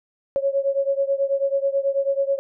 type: beating tone pair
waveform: sine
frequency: 548 / 557.2 Hz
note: C#5 / C#5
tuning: -20 / +9 cents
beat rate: 9.2 Hz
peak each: -21 / -23 dBFS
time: 0.36-2.39 s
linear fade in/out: 0 ms
effects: none